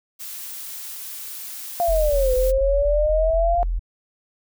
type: noise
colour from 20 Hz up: blue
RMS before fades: -34 dBFS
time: 0.19-2.52 s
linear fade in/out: 20 ms
type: exponential two-way sweep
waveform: sine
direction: down then up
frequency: 705 to 505 to 705 Hz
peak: -17 dBFS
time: 1.8-3.63 s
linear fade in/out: 0 ms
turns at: 2.34 s
type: tone bursts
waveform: sine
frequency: 42.46 Hz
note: F1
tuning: 48 cents flat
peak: -20 dBFS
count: 8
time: 1.88-3.794 s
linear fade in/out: 10 ms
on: 220 ms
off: 22 ms
effects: none